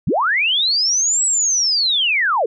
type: linear two-way sweep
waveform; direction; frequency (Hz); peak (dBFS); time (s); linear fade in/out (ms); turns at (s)
sine; up then down; 87.2 to 7902 to 391.2; -14; 0.07-2.46; 5; 1.25
effects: none